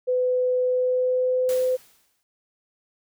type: tone with pitch glide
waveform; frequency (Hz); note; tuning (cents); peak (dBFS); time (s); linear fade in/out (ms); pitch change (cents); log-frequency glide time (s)
sine; 503 to 509.7; B4 to C5; +32 to -45; -19; 0.07-1.77; 20; +23; 0.62-1.62
type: noise with exponential decay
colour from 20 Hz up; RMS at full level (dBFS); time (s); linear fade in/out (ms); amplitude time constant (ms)
white; -35; 1.49-2.23; 0; 160
effects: none